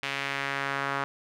sawtooth tone with band-pass filter sweep, 138.59 Hz, C#3, in tune, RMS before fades -31 dBFS, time 0.03-1.04 s, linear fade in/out 0 ms, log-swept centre 2500 to 1300 Hz, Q 1.7, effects none

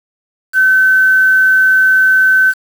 sine tone with quantisation, 1528 Hz, G6, 45 cents flat, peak -6 dBFS, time 0.53-2.54 s, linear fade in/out 50 ms, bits 5, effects none

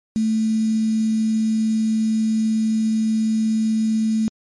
sine tone with quantisation, 220 Hz, A3, in tune, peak -16 dBFS, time 0.16-4.28 s, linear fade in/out 0 ms, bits 6, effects MP3 48 kbps

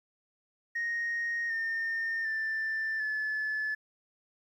sine tone with pitch steps, 1866 / 1819.2 / 1773.5 / 1729 Hz, A#6 / A#6 / A6 / A6, +1 / -43 / +13 / -31 cents, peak -28 dBFS, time 0.75-3.75 s, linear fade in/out 10 ms, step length 750 ms, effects tanh soft clip ceiling -27 dBFS + 11-bit

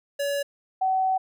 square / sine tone pair in turn, 567 / 756.9 Hz, C#5 / F#5, +39 / +39 cents, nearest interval perfect fourth, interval 500 cents, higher second, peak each -25 / -20 dBFS, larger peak second, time 0.19-0.43 / 0.81-1.18 s, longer second, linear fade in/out 10 ms, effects none

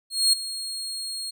30% pulse tone with ADSR envelope, 4270 Hz, C8, 34 cents sharp, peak -12 dBFS, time 0.1-1.31 s, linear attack 230 ms, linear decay 7 ms, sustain -15 dB, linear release 14 ms, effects none

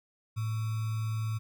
sine tone with sample-and-hold, 110 Hz, A2, in tune, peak -29 dBFS, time 0.36-1.39 s, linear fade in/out 20 ms, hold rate 1225 Hz, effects none

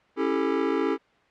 square chord, A dominant seventh, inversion first, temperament just, 275 / 330 / 396 / 440 Hz, C#4 / E4 / G4 / A4, -14 / +2 / +18 / 0 cents, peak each -29 dBFS, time 0.16-0.98 s, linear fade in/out 50 ms, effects white hiss -60 dBFS RMS until 1.3 s + low-pass 2000 Hz 12 dB/octave

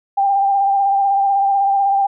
sine tone with vibrato, 792 Hz, G5, 18 cents sharp, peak -12 dBFS, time 0.17-2.07 s, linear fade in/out 10 ms, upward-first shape sine, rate 16 Hz, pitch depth 28 cents each way, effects none

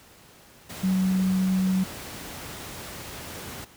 sine tone in noise, 187.6 Hz, F#3, 24 cents sharp, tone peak -20 dBFS, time 0.83-1.84 s, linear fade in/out 10 ms, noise pink, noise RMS -38 dBFS, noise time 0.69-3.65 s, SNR +15 dB, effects pink hiss -52 dBFS RMS until 3.76 s + high-pass 60 Hz 12 dB/octave

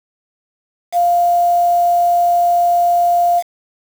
sine tone with quantisation, 698.5 Hz, F5, in tune, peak -10 dBFS, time 0.92-3.43 s, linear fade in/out 50 ms, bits 5, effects none

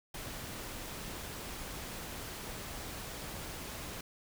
pink noise, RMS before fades -43 dBFS, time 0.14-4.01 s, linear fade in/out 5 ms, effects none

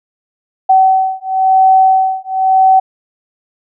sine beating tone pair, 760 / 760.97 Hz, F#5 / F#5, +46 / +48 cents, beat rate 0.97 Hz, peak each -10 dBFS, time 0.69-2.8 s, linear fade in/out 10 ms, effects none

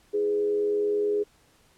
sine tone with frequency modulation, 415.3 Hz, G#4, in tune, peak -22 dBFS, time 0.13-1.24 s, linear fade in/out 20 ms, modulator 89.6 Hz, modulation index 0.36, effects pink hiss -61 dBFS RMS until 1.77 s + low-pass 12000 Hz 12 dB/octave

